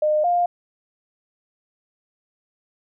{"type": "tone pair in turn", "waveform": "sine", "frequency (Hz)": [609, 703.4], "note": ["D#5", "F5"], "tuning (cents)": [-37, 12], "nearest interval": "major second", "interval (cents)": 249, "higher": "second", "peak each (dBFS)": -16, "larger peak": "neither", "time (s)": [[0.02, 0.24], [0.24, 0.46]], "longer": "neither", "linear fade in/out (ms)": 5, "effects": []}